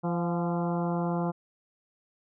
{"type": "harmonic tone with a mistuned harmonic", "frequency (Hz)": 171.7, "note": "F3", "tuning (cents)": -29, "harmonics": [1, 2, 3, 4, 5, 6, 7, 8], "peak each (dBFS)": [-28, -34, -36, -36, -38, -40, -45, -46], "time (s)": [0.03, 1.32], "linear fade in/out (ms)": 20, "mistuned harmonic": 4, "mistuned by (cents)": 37, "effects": []}